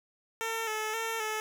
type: tone with vibrato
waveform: 10% pulse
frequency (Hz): 442.2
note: A4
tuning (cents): +9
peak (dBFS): -23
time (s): 0.41-1.4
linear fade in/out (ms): 0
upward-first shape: square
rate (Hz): 1.9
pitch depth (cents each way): 38
effects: none